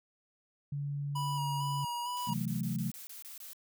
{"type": "tone with pitch glide", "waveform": "sine", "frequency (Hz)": [142.9, 140.61], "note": ["D3", "C#3"], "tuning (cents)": [-47, 25], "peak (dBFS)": -33, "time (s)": [0.72, 1.85], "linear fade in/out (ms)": 5, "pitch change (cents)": -28, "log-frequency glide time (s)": [1.43, 1.63]}
{"type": "tone with vibrato", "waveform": "square", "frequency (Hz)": 970, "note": "B5", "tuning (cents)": -31, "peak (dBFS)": -35, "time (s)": [1.15, 2.34], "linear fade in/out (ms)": 10, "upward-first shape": "square", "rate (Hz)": 2.2, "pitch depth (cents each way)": 23}
{"type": "noise bursts", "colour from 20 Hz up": "blue", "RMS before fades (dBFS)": -47, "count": 9, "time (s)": [2.17, 3.532], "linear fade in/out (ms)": 0, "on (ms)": 130, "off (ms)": 24}
{"type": "chord", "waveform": "sine", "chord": "F# half-diminished seventh", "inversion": "second", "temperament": "equal", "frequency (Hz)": [130.81, 164.81, 185, 220], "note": ["C3", "E3", "F#3", "A3"], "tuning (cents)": [0, 0, 0, 0], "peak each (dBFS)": -37, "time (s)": [2.27, 2.91], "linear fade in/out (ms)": 10}
{"effects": []}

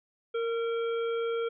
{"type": "harmonic tone with a mistuned harmonic", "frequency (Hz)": 462.2, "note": "A#4", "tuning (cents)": -15, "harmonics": [1, 3, 5, 7], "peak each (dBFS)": [-28, -38, -46, -46], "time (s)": [0.34, 1.49], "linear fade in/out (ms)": 10, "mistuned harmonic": 3, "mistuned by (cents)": -21, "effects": []}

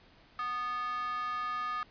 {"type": "tone with high-pass filter", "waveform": "square", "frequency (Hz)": 246.5, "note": "B3", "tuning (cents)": -3, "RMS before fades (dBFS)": -35, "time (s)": [0.39, 1.83], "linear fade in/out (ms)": 0, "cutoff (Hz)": 1300, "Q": 8.1, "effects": ["pink hiss -60 dBFS RMS until 1.9 s", "resampled to 11025 Hz"]}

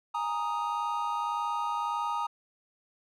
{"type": "chord", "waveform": "triangle", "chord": "Ab suspended second", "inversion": "none", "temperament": "equal", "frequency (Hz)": [830.6, 932.3, 1244.5], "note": ["Ab5", "Bb5", "Eb6"], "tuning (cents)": [0, 0, 0], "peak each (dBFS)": [-34, -30, -31], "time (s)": [0.14, 2.27], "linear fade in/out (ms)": 10, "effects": []}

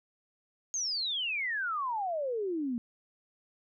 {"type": "exponential sweep", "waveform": "sine", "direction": "down", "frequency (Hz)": [6610, 228.4], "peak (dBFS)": -30, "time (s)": [0.74, 2.78], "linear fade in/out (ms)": 0, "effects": []}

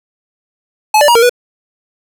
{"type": "tone with pitch steps", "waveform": "square", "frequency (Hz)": [857, 587, 951, 462.2, 489], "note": ["A5", "D5", "A#5", "A#4", "B4"], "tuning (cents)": [-46, -1, 34, -15, -17], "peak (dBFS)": -6, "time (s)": [0.94, 1.295], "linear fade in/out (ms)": 5, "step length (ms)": 71, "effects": []}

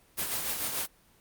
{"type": "noise with tremolo", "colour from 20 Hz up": "white", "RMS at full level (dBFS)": -30, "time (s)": [0.17, 0.87], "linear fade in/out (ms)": 20, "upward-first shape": "sine", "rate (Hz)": 6.9, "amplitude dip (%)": 45, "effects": ["pink hiss -62 dBFS RMS until 1.2 s", "Opus 24 kbps"]}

